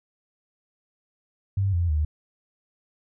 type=tone with pitch steps; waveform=sine; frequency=98 / 86.31 / 76.01 Hz; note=G2 / F2 / D#2; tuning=0 / -20 / -40 cents; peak=-20 dBFS; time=1.57-2.05 s; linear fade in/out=5 ms; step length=160 ms; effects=none